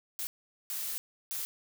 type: noise bursts at uneven times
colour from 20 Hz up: blue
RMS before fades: -36 dBFS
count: 3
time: 0.19-0.27 / 0.7-0.98 / 1.31-1.45 s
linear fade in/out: 0 ms
effects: none